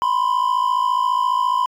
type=tone pair together; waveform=triangle; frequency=987.8 / 1042.4 Hz; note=B5 / C6; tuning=0 / -7 cents; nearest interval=minor second; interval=93 cents; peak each=-16 / -17 dBFS; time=0.02-1.66 s; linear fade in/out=0 ms; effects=tanh soft clip ceiling -8 dBFS